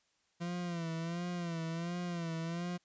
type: tone with vibrato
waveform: 40% pulse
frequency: 170 Hz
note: F3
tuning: 46 cents flat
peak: -35 dBFS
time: 0.4-2.78 s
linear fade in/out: 20 ms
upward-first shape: sine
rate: 1.4 Hz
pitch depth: 71 cents each way
effects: white hiss -75 dBFS RMS until 2.84 s + resampled to 16000 Hz